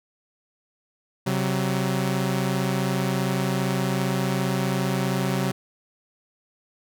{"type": "tone pair together", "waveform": "sawtooth", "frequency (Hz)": [133, 188.16], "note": ["C3", "F#3"], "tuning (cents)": [29, 29], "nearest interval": "tritone", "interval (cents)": 600, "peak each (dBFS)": -21, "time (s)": [1.26, 5.52], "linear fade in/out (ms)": 10, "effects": []}